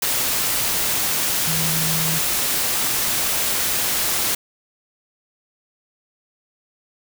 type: tone in noise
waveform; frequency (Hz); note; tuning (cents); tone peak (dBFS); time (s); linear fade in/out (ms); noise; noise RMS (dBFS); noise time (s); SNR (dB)
sine; 160.3; E3; -48; -25; 1.47-2.19; 5; white; -21; 0.02-4.35; -7
effects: none